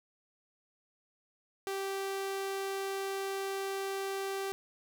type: tone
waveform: sawtooth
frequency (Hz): 390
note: G4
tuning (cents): -9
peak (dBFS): -30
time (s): 1.67-4.52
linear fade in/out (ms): 0
effects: none

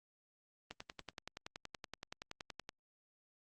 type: click train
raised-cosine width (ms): 0.2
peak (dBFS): -27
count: 22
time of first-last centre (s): 0.71-2.691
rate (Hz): 10.6
effects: Opus 32 kbps

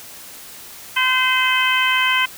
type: harmonic tone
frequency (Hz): 514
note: C5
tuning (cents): -31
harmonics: 2 / 3 / 4 / 5 / 6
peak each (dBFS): -21 / -21 / -21 / -21 / -21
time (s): 0.96-2.26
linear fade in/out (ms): 10
effects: white hiss -38 dBFS RMS until 2.37 s

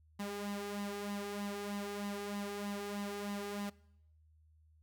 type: tone with flanger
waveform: sawtooth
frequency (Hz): 203.1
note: G#3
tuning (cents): -38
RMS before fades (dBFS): -41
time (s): 0.19-3.7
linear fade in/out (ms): 10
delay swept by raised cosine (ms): 1 to 2.6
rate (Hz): 3.2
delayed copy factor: +0.6
effects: noise-tail reverb RT60 0.8 s tail -22 dB re dry + added 78 Hz sine -63 dBFS peak until 4.82 s

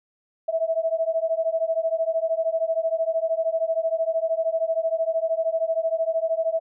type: beating tone pair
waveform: sine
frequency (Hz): 646 / 659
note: E5 / E5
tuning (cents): -35 / -1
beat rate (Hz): 13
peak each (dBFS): -24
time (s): 0.48-6.6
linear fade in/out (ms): 10
effects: none

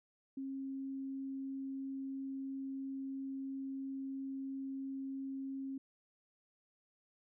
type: tone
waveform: sine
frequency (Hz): 269.7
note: C#4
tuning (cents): -47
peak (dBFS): -39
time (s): 0.37-5.78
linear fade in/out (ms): 5
effects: none

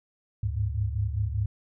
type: tone cluster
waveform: sine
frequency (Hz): 72.8 / 101 / 106.1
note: D2 / G#2 / G#2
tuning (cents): -15 / -48 / +38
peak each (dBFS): -30 / -30 / -29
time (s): 0.43-1.46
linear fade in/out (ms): 5
effects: none

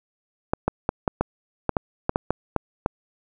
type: clicks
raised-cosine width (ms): 1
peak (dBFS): -6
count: 12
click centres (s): 0.535 / 0.68 / 0.891 / 1.078 / 1.21 / 1.693 / 1.768 / 2.094 / 2.159 / 2.306 / 2.563 / 2.861
effects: none

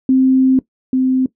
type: tone pair in turn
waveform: sine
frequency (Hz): 261.6 / 259.2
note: C4 / C4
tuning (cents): 0 / -16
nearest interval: unison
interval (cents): 16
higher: first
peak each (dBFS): -8 / -11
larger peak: first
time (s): 0.09-0.59 / 0.93-1.26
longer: first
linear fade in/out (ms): 2
effects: noise-tail reverb RT60 0.1 s tail -18 dB re dry

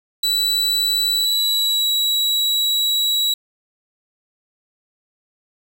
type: tone with pitch glide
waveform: 40% pulse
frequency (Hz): 3951 to 3892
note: B7 to B7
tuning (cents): 0 to -26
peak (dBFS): -15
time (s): 0.23-3.34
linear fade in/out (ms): 5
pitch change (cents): -26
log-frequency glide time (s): 1.11-1.86
effects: 8-bit

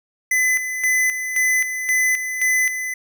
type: tone with tremolo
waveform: square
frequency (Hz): 2016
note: B6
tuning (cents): +35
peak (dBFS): -16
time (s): 0.31-2.94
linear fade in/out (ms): 5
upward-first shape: square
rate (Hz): 1.9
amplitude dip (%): 60
effects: none

